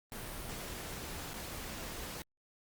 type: noise with dropouts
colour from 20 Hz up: pink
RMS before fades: -43 dBFS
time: 0.12-2.22 s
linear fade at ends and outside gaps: 1 ms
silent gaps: 1.334-1.34 s
effects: Opus 32 kbps